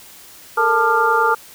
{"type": "tone cluster", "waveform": "sine", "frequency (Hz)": [431.4, 460.7, 883, 1198, 1396], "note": ["A4", "A#4", "A5", "D6", "F6"], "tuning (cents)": [-34, -20, 6, 34, -1], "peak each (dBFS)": [-27, -20, -18, -18, -18], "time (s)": [0.57, 1.35], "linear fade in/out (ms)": 10, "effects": ["white hiss -42 dBFS RMS until 1.54 s"]}